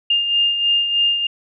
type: beating tone pair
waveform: sine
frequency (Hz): 2813 / 2816.2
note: F7 / F7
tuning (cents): +12 / +14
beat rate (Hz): 3.2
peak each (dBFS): -15 / -24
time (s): 0.1-1.27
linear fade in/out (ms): 5
effects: none